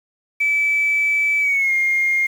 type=tone with pitch glide; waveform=sine; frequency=2306 to 2127 Hz; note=D7 to C7; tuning=-32 to +28 cents; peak=-14 dBFS; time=0.4-2.27 s; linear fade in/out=10 ms; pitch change=-140 cents; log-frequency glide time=1.4-1.73 s; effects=tanh soft clip ceiling -11 dBFS + 7-bit